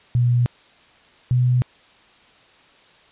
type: tone pair in turn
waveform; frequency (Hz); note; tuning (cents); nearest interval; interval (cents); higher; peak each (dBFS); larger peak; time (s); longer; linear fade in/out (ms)
sine; 121.6 / 124.73; B2 / B2; -26 / +18; unison; 44; second; -14; neither; 0.15-0.46 / 1.31-1.62; neither; 0
effects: white hiss -52 dBFS RMS until 3.11 s + resampled to 8000 Hz